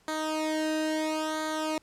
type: tone with flanger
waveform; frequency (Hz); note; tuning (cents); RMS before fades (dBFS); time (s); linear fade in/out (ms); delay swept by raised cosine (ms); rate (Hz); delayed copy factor
sawtooth; 312; D#4; +5; -30; 0.08-1.78; 2; 0.37 to 0.9; 0.74; -0.9
effects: pink hiss -64 dBFS RMS until 1.82 s + low-pass 10000 Hz 12 dB/octave